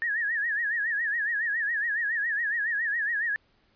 sine tone with vibrato, 1768 Hz, A6, 8 cents sharp, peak -25 dBFS, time 0.02-3.36 s, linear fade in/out 0 ms, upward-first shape sine, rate 7.2 Hz, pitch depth 130 cents each way, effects pink hiss -66 dBFS RMS until 3.75 s + resampled to 11025 Hz

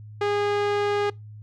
sawtooth tone with low-pass filter, 410 Hz, G#4, 22 cents flat, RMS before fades -24 dBFS, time 0.21-1.1 s, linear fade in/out 5 ms, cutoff 3400 Hz, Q 0.61, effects noise-tail reverb RT60 0.2 s tail -24 dB re dry + added 106 Hz sine -39 dBFS peak until 1.42 s

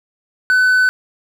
triangle tone, 1506 Hz, F#6, 30 cents sharp, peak -8 dBFS, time 0.5-0.89 s, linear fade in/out 0 ms, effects none

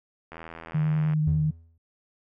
click train, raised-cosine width 0.5 ms, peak -25 dBFS, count 68, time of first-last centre 0.32-1.135 s, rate 82.2 Hz
sine tone with vibrato, 153.8 Hz, D#3, 20 cents flat, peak -21 dBFS, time 0.74-1.51 s, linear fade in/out 10 ms, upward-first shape triangle, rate 10 Hz, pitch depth 16 cents each way
triangle tone with exponential decay, 82.41 Hz, E2, in tune, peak -21 dBFS, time 1.27-1.78 s, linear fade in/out 5 ms, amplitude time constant 110 ms
effects none

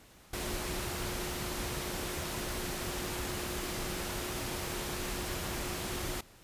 sine tone in noise, 359.2 Hz, F4, 49 cents sharp, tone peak -43 dBFS, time 0.33-6.21 s, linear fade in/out 5 ms, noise pink, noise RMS -37 dBFS, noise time 0.33-6.21 s, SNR -9 dB, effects pink hiss -58 dBFS RMS until 6.43 s + resampled to 32000 Hz

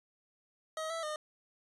25% pulse tone with pitch steps, 633 / 658 / 610 Hz, D#5 / E5 / D#5, +30 / -3 / -34 cents, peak -32 dBFS, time 0.77-1.16 s, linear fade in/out 2 ms, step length 130 ms, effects resampled to 24000 Hz

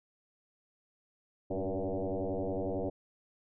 sine tone with frequency modulation, 100.9 Hz, G#2, 49 cents flat, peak -31 dBFS, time 1.5-2.9 s, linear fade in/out 10 ms, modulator 95.4 Hz, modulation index 6.1, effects none

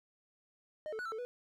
triangle tone with pitch steps, 614 / 438.5 / 1472 / 1334 / 439.9 / 491 Hz, D#5 / A4 / F#6 / E6 / A4 / B4, -23 / -6 / -9 / +20 / 0 / -10 cents, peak -36 dBFS, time 0.86-1.25 s, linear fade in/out 0 ms, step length 65 ms, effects none

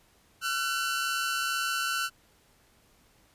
sawtooth tone pair together, 1357.7 / 1500 Hz, F6 / F#6, -49 / +23 cents, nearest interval major second, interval 172 cents, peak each -27 dBFS, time 0.41-2.1 s, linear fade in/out 50 ms, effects pink hiss -63 dBFS RMS until 3.34 s + resampled to 32000 Hz

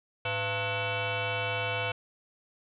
sine tone with frequency modulation, 1077 Hz, C6, 50 cents sharp, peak -28 dBFS, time 0.25-1.92 s, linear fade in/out 5 ms, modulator 395 Hz, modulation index 5, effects none

